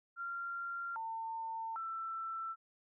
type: tone with pitch steps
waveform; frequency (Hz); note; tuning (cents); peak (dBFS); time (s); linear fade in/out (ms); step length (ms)
sine; 1383 / 901 / 1334; F6 / A5 / E6; -17 / +41 / +20; -38; 0.16-2.56; 50; 800
effects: none